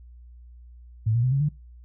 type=tone with pitch steps; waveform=sine; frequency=109.7 / 118.25 / 127.48 / 137.42 / 148.13 Hz; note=A2 / A#2 / C3 / C#3 / D3; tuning=-5 / +25 / -45 / -15 / +15 cents; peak=-19 dBFS; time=1.06-1.49 s; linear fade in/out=10 ms; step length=86 ms; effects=noise-tail reverb RT60 0.3 s tail -25 dB re dry + added 60 Hz sine -44 dBFS peak until 1.84 s